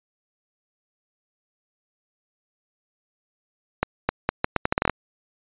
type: accelerating click train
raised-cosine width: 0.5 ms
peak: -4 dBFS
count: 12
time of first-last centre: 3.83-4.897 s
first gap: 260 ms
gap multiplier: 0.77
effects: resampled to 8000 Hz